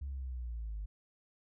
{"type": "linear sweep", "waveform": "sine", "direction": "down", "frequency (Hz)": [70.7, 49.72], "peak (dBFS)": -36, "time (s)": [0.01, 0.86], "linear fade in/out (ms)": 10, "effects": ["tanh soft clip ceiling -34 dBFS"]}